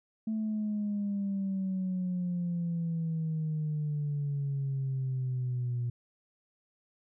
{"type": "exponential sweep", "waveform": "sine", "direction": "down", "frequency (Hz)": [220.7, 120], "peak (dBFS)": -28, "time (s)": [0.27, 5.9], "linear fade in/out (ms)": 5, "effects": ["tanh soft clip ceiling -26 dBFS"]}